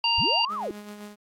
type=harmonic tone; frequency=932.3 Hz; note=A#5; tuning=in tune; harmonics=1 / 3 / 5; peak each=-26 / -23 / -26 dBFS; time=0.04-0.45 s; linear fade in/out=2 ms
type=linear two-way sweep; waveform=sine; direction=up then down; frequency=53.6 to 1330 to 304.3 Hz; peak=-28 dBFS; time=0.18-0.71 s; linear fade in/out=0 ms; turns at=0.54 s
type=tone with tremolo; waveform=sawtooth; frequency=207.7 Hz; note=G#3; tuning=in tune; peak=-33 dBFS; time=0.48-1.16 s; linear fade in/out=50 ms; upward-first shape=sine; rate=7.6 Hz; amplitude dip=45%
effects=AAC 64 kbps

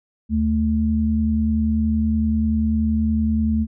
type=tone pair together; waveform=sine; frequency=76.82 / 220 Hz; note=D#2 / A3; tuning=-22 / 0 cents; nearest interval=octave + tritone; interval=1822 cents; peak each=-21 / -18 dBFS; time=0.29-3.67 s; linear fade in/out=50 ms; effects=none

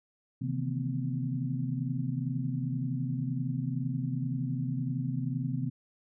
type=tone cluster; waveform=sine; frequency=130.8 / 152.8 / 163.5 / 233 / 255.6 Hz; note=C3 / D#3 / E3 / A#3 / C4; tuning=0 / -31 / -14 / -1 / -40 cents; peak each=-32 / -38 / -38 / -40 / -36 dBFS; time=0.41-5.7 s; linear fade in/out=10 ms; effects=none

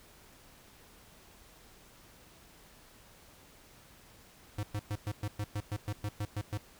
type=tone bursts; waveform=square; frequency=103.83 Hz; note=G#2; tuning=in tune; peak=-33 dBFS; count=13; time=4.58-6.576 s; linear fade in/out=5 ms; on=52 ms; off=110 ms; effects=pink hiss -58 dBFS RMS until 6.79 s

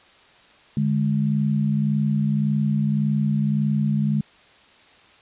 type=tone pair together; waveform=sine; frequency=146.83 / 208.6 Hz; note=D3 / G#3; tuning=0 / +8 cents; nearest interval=tritone; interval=608 cents; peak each=-21 dBFS; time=0.77-4.21 s; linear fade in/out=2 ms; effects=white hiss -52 dBFS RMS until 5.21 s + resampled to 8000 Hz

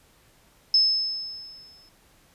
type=tone with exponential decay; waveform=sine; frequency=5220 Hz; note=E8; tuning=18 cents flat; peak=-14 dBFS; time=0.74-1.89 s; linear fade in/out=2 ms; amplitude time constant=250 ms; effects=pink hiss -59 dBFS RMS until 2.34 s + resampled to 32000 Hz

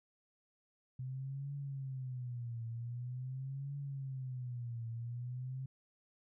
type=tone with vibrato; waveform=sine; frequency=127.5 Hz; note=C3; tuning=44 cents flat; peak=-39 dBFS; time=0.99-5.66 s; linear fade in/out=5 ms; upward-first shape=triangle; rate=0.45 Hz; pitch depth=190 cents each way; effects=none

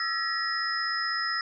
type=tone cluster; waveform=sine; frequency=1260 / 1336 / 1708 / 1907 / 5100 Hz; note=D#6 / E6 / G#6 / A#6 / D#8; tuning=+21 / +23 / +48 / +39 / +42 cents; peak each=-40 / -32 / -39 / -31 / -31 dBFS; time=0-1.41 s; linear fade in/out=2 ms; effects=none

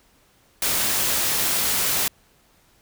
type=noise; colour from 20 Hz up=white; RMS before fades=-22 dBFS; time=0.62-2.08 s; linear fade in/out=2 ms; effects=pink hiss -59 dBFS RMS until 2.81 s

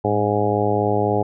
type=harmonic tone with a mistuned harmonic; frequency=103.83 Hz; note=G#2; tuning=in tune; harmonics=1 / 2 / 3 / 4 / 5 / 6 / 7 / 8; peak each=-24 / -27 / -26 / -22 / -25 / -27 / -25 / -25 dBFS; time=0.04-1.23 s; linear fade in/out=10 ms; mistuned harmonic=1; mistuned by=+55 cents; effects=none

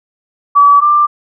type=tone pair in turn; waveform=sine; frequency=1146 / 1184.4 Hz; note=D6 / D6; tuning=-43 / +14 cents; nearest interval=minor second; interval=57 cents; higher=second; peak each=-3 / -6 dBFS; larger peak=first; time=0.55-0.81 / 0.81-1.07 s; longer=neither; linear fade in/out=20 ms; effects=none

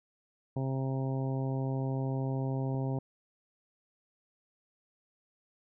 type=harmonic tone; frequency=133.2 Hz; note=C3; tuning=31 cents sharp; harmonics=1 / 2 / 3 / 4 / 5 / 6 / 7; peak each=-31 / -37 / -41 / -43 / -45 / -47 / -48 dBFS; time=0.56-2.99 s; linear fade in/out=5 ms
type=click; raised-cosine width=2 ms; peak=-33 dBFS; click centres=2.746 s
effects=none

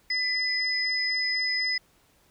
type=tone pair together; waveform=sine; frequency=2004 / 5050 Hz; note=B6 / D#8; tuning=+25 / +25 cents; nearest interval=octave + major third; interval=1600 cents; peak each=-27 dBFS; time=0.1-1.78 s; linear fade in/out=5 ms; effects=pink hiss -63 dBFS RMS until 2.3 s

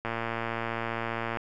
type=click train; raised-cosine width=0.5 ms; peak=-16 dBFS; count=153; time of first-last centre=0.05-1.372 s; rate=115 Hz; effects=none

